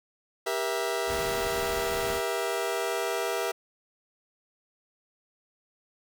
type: chord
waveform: sawtooth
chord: E diminished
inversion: first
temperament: just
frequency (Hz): 395.6 / 474.7 / 659.3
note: G4 / Bb4 / E5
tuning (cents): +16 / +31 / 0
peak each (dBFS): -28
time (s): 0.46-3.52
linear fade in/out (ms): 10
type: noise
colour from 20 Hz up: pink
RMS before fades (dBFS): -37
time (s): 1.06-2.22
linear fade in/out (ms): 50
effects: none